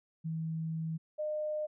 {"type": "tone pair in turn", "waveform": "sine", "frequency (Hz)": [161.2, 608.6], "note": ["E3", "D#5"], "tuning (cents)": [-38, -38], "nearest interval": "octave + major seventh", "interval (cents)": 2300, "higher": "second", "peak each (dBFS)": [-33, -32], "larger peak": "second", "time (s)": [[0.24, 0.98], [1.18, 1.67]], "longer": "first", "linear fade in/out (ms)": 20, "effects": []}